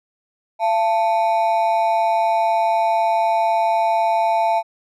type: ring-modulated tone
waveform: triangle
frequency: 781 Hz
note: G5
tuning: 7 cents flat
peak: -10 dBFS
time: 0.59-4.63 s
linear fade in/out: 50 ms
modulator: 101 Hz
effects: none